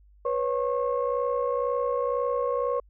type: tone cluster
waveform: sine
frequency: 490 / 552 / 1088 Hz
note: B4 / C#5 / C#6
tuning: -14 / -7 / -33 cents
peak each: -26 / -28 / -30 dBFS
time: 0.25-2.8 s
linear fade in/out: 5 ms
effects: tanh soft clip ceiling -15 dBFS + added 50 Hz sine -53 dBFS peak until 2.89 s